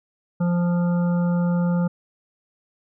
harmonic tone, 174.61 Hz, F3, in tune, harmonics 1 / 3 / 5 / 7 / 8, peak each -18 / -30 / -36 / -40 / -40 dBFS, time 0.4-1.88 s, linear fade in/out 10 ms, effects none

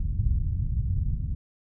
white low-pass noise, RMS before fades -26 dBFS, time 0-1.35 s, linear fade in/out 5 ms, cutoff 110 Hz, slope 24 dB/octave, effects none

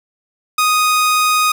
sawtooth tone, 1244.5 Hz, D#6, in tune, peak -8 dBFS, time 0.58-1.52 s, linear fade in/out 5 ms, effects none

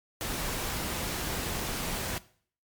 pink noise, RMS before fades -33 dBFS, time 0.21-2.18 s, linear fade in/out 0 ms, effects noise-tail reverb RT60 0.5 s tail -18 dB re dry + MP3 96 kbps

